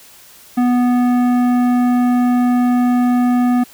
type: tone with tanh clipping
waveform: triangle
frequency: 246.1 Hz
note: B3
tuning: 6 cents flat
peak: -13 dBFS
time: 0.57-3.64 s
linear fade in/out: 10 ms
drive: 17 dB
effects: white hiss -43 dBFS RMS until 3.73 s